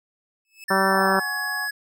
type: tone with exponential growth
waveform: sawtooth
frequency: 2605 Hz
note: E7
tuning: 21 cents flat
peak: -33 dBFS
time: 0.45-0.64 s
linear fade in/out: 1 ms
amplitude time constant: 41 ms
type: tone with pitch glide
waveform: square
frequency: 1768 to 1684.3 Hz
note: A6 to G#6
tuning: +8 to +24 cents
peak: -26 dBFS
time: 0.68-1.71 s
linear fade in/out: 10 ms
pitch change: -84 cents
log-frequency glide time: 0.9-1.29 s
type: harmonic tone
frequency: 192.4 Hz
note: G3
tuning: 32 cents flat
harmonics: 1 / 2 / 3 / 4 / 5 / 6 / 7 / 8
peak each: -26 / -26 / -26 / -26 / -26 / -26 / -26 / -26 dBFS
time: 0.7-1.2 s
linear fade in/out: 10 ms
type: chord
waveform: sine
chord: F# suspended second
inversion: none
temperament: equal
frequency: 740 / 830.6 / 1108.7 Hz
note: F#5 / G#5 / C#6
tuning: 0 / 0 / 0 cents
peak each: -36 dBFS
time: 0.89-1.69 s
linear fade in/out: 50 ms
effects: none